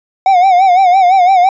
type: tone with vibrato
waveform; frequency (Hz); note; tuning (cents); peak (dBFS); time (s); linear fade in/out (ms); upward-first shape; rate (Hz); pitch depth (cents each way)
triangle; 742; F#5; +5; -3; 0.26-1.49; 2; sine; 5.9; 95
effects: resampled to 16000 Hz